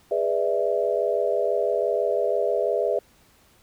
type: chord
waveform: sine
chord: E dominant seventh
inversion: first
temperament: just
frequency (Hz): 412 / 494.4 / 593.3 / 659.3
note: G#4 / B4 / D5 / E5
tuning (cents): -14 / +2 / +18 / 0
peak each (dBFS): -26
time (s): 0.11-2.99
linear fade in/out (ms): 5
effects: pink hiss -58 dBFS RMS until 3.62 s